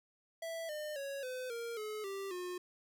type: tone with pitch steps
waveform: square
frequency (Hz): 659.3 / 604.6 / 554.4 / 508.4 / 466.2 / 427.5 / 392 / 359.5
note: E5 / D#5 / C#5 / C5 / A#4 / A4 / G4 / F#4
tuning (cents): 0 / -50 / 0 / -50 / 0 / -50 / 0 / -50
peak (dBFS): -40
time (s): 0.42-2.58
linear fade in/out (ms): 5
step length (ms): 270
effects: none